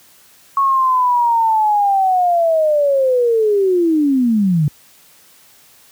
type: linear sweep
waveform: sine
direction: down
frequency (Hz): 1108.7 to 141.3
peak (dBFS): -11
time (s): 0.57-4.68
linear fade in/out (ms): 2
effects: white hiss -48 dBFS RMS until 5.91 s + high-pass 60 Hz 12 dB/octave